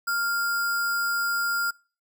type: tone with sample-and-hold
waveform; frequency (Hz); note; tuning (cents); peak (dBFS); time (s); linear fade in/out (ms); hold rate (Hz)
sine; 1396.9; F6; 0; -23; 0.07-1.71; 10; 6300
effects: noise-tail reverb RT60 0.4 s tail -25 dB re dry